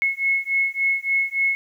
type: beating tone pair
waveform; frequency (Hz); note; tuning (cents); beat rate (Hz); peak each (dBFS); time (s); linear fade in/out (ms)
sine; 2181 / 2184.5; C#7 / C#7; -29 / -26; 3.5; -22; 0.02-1.55; 0
effects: 9-bit